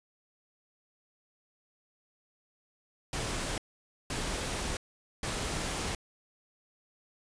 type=noise bursts at uneven times; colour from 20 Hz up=pink; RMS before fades=-34 dBFS; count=3; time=3.13-3.58 / 4.1-4.77 / 5.23-5.95 s; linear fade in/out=2 ms; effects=resampled to 22050 Hz